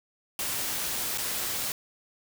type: noise with dropouts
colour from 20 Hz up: white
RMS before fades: -31 dBFS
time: 0.39-1.72 s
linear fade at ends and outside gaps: 1 ms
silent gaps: 1.176-1.182 s
effects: none